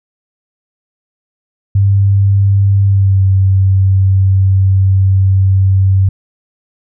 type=tone with pitch glide; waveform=sine; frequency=99 to 95.9 Hz; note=G2 to G2; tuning=+18 to -37 cents; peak=-6 dBFS; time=1.75-6.09 s; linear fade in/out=5 ms; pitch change=-55 cents; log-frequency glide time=2.85-3.23 s; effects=none